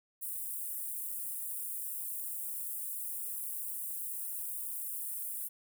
white high-pass noise, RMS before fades -39 dBFS, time 0.21-5.49 s, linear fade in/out 20 ms, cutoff 8700 Hz, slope 48 dB/octave, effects none

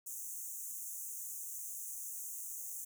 pink high-pass noise, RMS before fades -44 dBFS, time 0.06-2.85 s, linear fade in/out 10 ms, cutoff 6200 Hz, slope 96 dB/octave, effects none

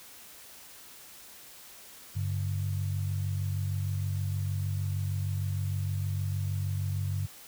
sine tone pair together, 98 / 144.47 Hz, G2 / D3, 0 / -28 cents, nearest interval perfect fifth, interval 672 cents, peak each -29 / -35 dBFS, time 2.15-7.27 s, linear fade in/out 20 ms, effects white hiss -50 dBFS RMS until 7.47 s

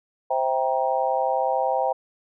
sine chord, C dominant seventh, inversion none, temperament just, 523.3 / 654.1 / 784.9 / 941.9 Hz, C5 / E5 / G5 / Bb5, 0 / -14 / +2 / +18 cents, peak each -25 / -27 / -24 / -28 dBFS, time 0.3-1.93 s, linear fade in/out 10 ms, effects none

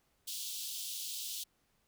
pink high-pass noise, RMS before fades -41 dBFS, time 0.27-1.44 s, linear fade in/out 10 ms, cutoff 3100 Hz, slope 48 dB/octave, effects pink hiss -75 dBFS RMS until 1.87 s

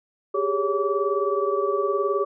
sine tone cluster, 393 / 412.2 / 560 / 1152 Hz, G4 / G#4 / C#5 / D6, +4 / -13 / +18 / -34 cents, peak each -25 / -25 / -28 / -27 dBFS, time 0.34-2.25 s, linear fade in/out 10 ms, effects none

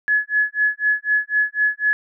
sine tone with tremolo, 1700 Hz, G#6, 40 cents sharp, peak -13 dBFS, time 0.08-1.93 s, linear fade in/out 0 ms, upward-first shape sine, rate 4 Hz, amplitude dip 100%, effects none

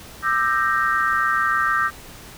sine chord, E half-diminished seventh, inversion third, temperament equal with one note detuned, 1191.7 / 1318.5 / 1568 / 1864.7 Hz, D6 / E6 / G6 / Bb6, +25 / 0 / 0 / 0 cents, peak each -22 / -23 / -22 / -25 dBFS, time 0.22-1.91 s, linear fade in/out 50 ms, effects pink hiss -41 dBFS RMS until 2.37 s

